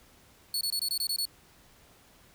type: tone bursts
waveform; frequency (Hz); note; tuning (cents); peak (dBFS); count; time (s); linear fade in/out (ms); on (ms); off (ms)
sawtooth; 4408; C#8; -11; -25; 8; 0.54-1.254; 2; 70; 22
effects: pink hiss -59 dBFS RMS until 2.34 s